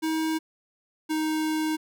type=tone pair in turn; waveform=square; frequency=318 / 312.4 Hz; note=D#4 / D#4; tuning=+38 / +7 cents; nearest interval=unison; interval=31 cents; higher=first; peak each=-25 dBFS; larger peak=neither; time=0.02-0.39 / 1.09-1.77 s; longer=second; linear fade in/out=20 ms; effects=none